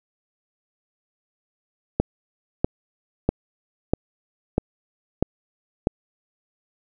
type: click train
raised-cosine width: 2 ms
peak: -4 dBFS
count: 7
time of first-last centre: 2-5.871 s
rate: 1.55 Hz
effects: none